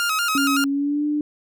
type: tone with vibrato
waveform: sawtooth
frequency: 1337 Hz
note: E6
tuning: 24 cents sharp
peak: -16 dBFS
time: 0-0.64 s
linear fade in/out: 0 ms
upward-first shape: square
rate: 5.3 Hz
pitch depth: 84 cents each way
type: tone with pitch glide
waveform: sine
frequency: 277.2 to 297.1 Hz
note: C#4 to D4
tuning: 0 to +20 cents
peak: -19 dBFS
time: 0.35-1.21 s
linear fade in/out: 2 ms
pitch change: +120 cents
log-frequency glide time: 0.68-1.05 s
effects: none